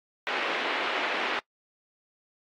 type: band-pass noise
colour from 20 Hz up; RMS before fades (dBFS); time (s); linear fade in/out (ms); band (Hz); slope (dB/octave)
white; -30; 0.27-1.39; 0; 300 to 2800; 24
effects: noise-tail reverb RT60 0.1 s tail -22 dB re dry + AAC 48 kbps